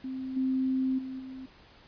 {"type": "tone with level steps", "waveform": "sine", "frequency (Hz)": 261.6, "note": "C4", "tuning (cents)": 0, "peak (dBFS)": [-33, -25, -35, -39], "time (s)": [0.04, 1.46], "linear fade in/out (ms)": 5, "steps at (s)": [0.36, 0.98, 1.19], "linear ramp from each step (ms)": 10, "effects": ["pink hiss -56 dBFS RMS until 1.87 s", "resampled to 11025 Hz"]}